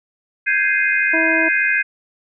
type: chord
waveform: sine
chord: Ab major seventh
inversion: third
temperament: equal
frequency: 1568 / 1661.2 / 2093 / 2489 Hz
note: G6 / Ab6 / C7 / Eb7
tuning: 0 / 0 / 0 / 0 cents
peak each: -20 dBFS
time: 0.46-1.83 s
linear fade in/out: 20 ms
type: harmonic tone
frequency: 324.1 Hz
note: E4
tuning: 29 cents flat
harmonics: 1 / 2 / 3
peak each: -21 / -23 / -29 dBFS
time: 1.13-1.49 s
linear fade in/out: 10 ms
effects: none